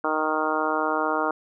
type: harmonic tone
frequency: 155.56 Hz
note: D#3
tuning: in tune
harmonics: 2 / 3 / 4 / 5 / 6 / 7 / 8 / 9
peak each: -30 / -30 / -30 / -30 / -30 / -30 / -30 / -30 dBFS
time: 0.04-1.31 s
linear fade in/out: 2 ms
effects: none